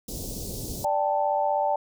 pink band-stop noise, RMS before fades -34 dBFS, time 0.08-0.85 s, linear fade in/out 5 ms, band 550 to 4700 Hz, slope 24 dB/octave
sine chord, D suspended fourth, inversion none, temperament equal, 587.3 / 784 / 880 Hz, D5 / G5 / A5, 0 / 0 / 0 cents, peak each -26 dBFS, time 0.84-1.76 s, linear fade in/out 5 ms
effects none

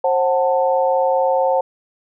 sine chord, F# diminished, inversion second, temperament just, 532.8 / 740 / 888 Hz, C5 / F#5 / A5, +31 / 0 / +16 cents, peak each -16 / -20 / -20 dBFS, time 0.04-1.61 s, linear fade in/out 5 ms, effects none

